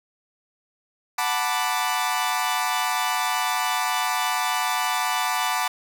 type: chord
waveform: sawtooth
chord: B minor seventh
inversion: second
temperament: equal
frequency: 740 / 880 / 987.8 / 1174.7 Hz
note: F#5 / A5 / B5 / D6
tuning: 0 / 0 / 0 / 0 cents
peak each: -24 dBFS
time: 1.18-5.68 s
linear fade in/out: 5 ms
effects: none